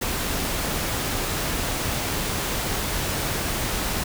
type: noise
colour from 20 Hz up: pink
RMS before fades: -26 dBFS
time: 0.01-4.04 s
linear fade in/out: 10 ms
effects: none